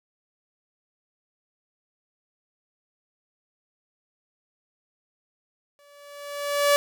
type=tone with exponential growth; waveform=sawtooth; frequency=575 Hz; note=D5; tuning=37 cents flat; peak=-11 dBFS; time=5.79-6.76 s; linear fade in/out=0 ms; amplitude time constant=210 ms; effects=none